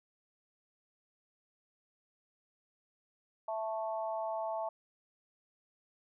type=harmonic tone; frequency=220 Hz; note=A3; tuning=in tune; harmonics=3 / 4 / 5; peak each=-36 / -38 / -45 dBFS; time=3.48-4.69 s; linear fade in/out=5 ms; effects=none